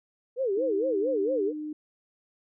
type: tone with vibrato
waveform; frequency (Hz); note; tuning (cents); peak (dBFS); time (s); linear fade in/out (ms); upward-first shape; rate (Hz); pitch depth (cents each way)
sine; 455.4; A#4; -40; -24; 0.36-1.53; 50; sine; 4.4; 290
type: tone with pitch glide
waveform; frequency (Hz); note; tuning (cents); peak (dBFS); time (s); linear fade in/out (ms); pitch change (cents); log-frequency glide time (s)
sine; 317.5 to 303.9; D#4 to D#4; +35 to -41; -32; 0.57-1.73; 5; -76; 0.96-1.03
effects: none